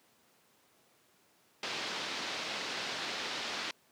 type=low-pass noise; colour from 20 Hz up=white; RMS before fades=-38 dBFS; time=1.63-3.71 s; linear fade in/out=2 ms; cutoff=4700 Hz; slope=24 dB/octave; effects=pink hiss -67 dBFS RMS until 3.91 s + high-pass 200 Hz 12 dB/octave